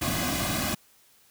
pink noise with comb filter, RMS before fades -28 dBFS, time 0.01-0.75 s, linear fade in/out 10 ms, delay 2.2 ms, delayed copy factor -1, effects white hiss -60 dBFS RMS until 1.3 s

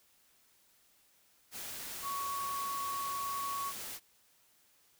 sine tone in noise, 1115 Hz, C#6, 10 cents sharp, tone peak -35 dBFS, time 2.02-3.73 s, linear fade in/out 50 ms, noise white, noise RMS -43 dBFS, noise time 1.51-4 s, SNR +5 dB, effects white hiss -68 dBFS RMS until 4.99 s

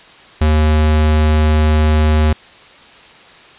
square tone, 77 Hz, D#2, 17 cents flat, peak -10 dBFS, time 0.41-2.33 s, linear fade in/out 5 ms, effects white hiss -41 dBFS RMS until 3.58 s + resampled to 8000 Hz

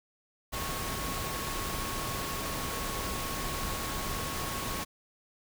sine tone in noise, 1100 Hz, C#6, 14 cents flat, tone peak -40 dBFS, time 0.52-4.85 s, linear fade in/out 20 ms, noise pink, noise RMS -35 dBFS, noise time 0.52-4.85 s, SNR -8 dB, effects none

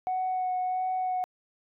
sine tone with vibrato, 740 Hz, F#5, in tune, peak -25 dBFS, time 0.07-1.24 s, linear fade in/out 0 ms, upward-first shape sine, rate 1.5 Hz, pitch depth 12 cents each way, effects tanh soft clip ceiling -23 dBFS

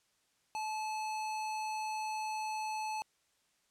square tone, 865 Hz, A5, 30 cents flat, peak -36 dBFS, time 0.55-3.02 s, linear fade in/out 0 ms, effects white hiss -74 dBFS RMS until 3.7 s + low-pass 9000 Hz 12 dB/octave

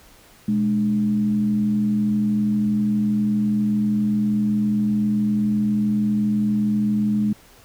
sine tone with frequency modulation, 210 Hz, G#3, 19 cents sharp, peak -17 dBFS, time 0.48-7.33 s, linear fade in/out 5 ms, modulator 87.6 Hz, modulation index 0.41, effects pink hiss -50 dBFS RMS until 7.64 s

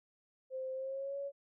sine tone with pitch glide, 522 to 559.5 Hz, C5 to C#5, -4 to +16 cents, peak -37 dBFS, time 0.5-1.32 s, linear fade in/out 50 ms, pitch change +120 cents, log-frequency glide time 0.73-1.17 s, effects none

